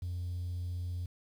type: tone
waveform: triangle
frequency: 88.5 Hz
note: F2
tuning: 23 cents sharp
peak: -31 dBFS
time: 0.02-1.06 s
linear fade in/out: 5 ms
effects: tanh soft clip ceiling -30 dBFS + 10-bit